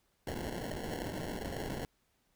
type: noise with sample-and-hold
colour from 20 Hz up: violet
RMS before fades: -39 dBFS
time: 0.27-1.85 s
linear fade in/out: 2 ms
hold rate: 1225 Hz
effects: pink hiss -75 dBFS RMS until 2.35 s